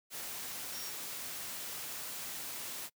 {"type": "tone in noise", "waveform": "sine", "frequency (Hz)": 5588, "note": "F8", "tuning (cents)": 0, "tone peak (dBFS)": -45, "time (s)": [0.71, 0.93], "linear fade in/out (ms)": 50, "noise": "white", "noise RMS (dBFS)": -42, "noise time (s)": [0.1, 2.9], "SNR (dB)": -6, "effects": ["noise-tail reverb RT60 0.1 s tail -24 dB re dry", "high-pass 100 Hz 12 dB/octave"]}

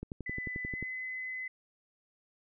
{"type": "click train", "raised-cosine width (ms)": 3, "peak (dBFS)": -26, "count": 10, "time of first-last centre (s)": [0.03, 0.826], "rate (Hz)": 11.3}
{"type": "tone with pitch glide", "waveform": "sine", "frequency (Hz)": [2000, 2027], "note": ["B6", "B6"], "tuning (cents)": [21, 45], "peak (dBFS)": -36, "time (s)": [0.26, 1.48], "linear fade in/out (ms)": 5, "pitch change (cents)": 24, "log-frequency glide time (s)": [0.71, 0.77]}
{"effects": []}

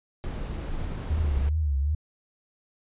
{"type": "noise", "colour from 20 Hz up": "brown", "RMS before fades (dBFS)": -32, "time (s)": [0.24, 1.49], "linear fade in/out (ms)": 0}
{"type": "tone with vibrato", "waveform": "sine", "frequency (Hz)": 73.42, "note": "D2", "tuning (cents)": 0, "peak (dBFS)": -22, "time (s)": [1.1, 1.95], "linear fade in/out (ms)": 5, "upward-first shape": "triangle", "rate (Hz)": 2.6, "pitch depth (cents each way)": 160}
{"effects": ["resampled to 8000 Hz"]}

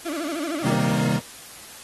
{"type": "tone with vibrato", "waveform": "35% pulse", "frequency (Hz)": 312.8, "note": "D#4", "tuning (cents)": 9, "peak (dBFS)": -25, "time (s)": [0.05, 0.74], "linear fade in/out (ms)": 10, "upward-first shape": "sine", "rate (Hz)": 13, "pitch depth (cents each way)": 180}
{"type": "chord", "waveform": "40% pulse", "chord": "C minor seventh", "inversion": "none", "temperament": "equal with one note detuned", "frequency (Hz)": [130.81, 157.46, 196, 233.1], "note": ["C3", "Eb3", "G3", "Bb3"], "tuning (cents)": [0, 21, 0, 0], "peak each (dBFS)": -25, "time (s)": [0.62, 1.21], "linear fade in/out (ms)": 50}
{"effects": ["white hiss -42 dBFS RMS until 1.83 s", "AAC 32 kbps"]}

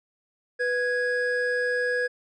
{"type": "tone pair together", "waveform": "triangle", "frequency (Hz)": [493.5, 1661.2], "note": ["B4", "G#6"], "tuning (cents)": [-1, 0], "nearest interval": "octave + major sixth", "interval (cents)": 2101, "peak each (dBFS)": -24, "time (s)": [0.59, 2.08], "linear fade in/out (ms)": 20, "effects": ["resampled to 22050 Hz"]}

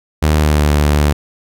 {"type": "tone with pitch glide", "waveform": "sawtooth", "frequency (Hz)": [76.6, 73.82], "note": ["D#2", "D2"], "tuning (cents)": [-27, 9], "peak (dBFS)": -6, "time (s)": [0.22, 1.13], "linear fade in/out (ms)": 10, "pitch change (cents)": -64, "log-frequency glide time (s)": [0.34, 0.71], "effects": []}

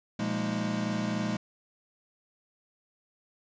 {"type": "tone cluster", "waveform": "square", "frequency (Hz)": [118.8, 174.4, 206.9, 230.4, 312.6], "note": ["A#2", "F3", "G#3", "A#3", "D#4"], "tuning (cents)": [33, -2, -6, -20, 8], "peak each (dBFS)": [-38, -38, -32, -37, -39], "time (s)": [0.19, 1.37], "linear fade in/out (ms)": 5, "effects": ["resampled to 16000 Hz", "10-bit"]}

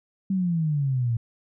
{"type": "exponential sweep", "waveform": "sine", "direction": "down", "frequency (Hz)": [196, 113.1], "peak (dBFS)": -21, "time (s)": [0.3, 1.17], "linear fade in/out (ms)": 5, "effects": []}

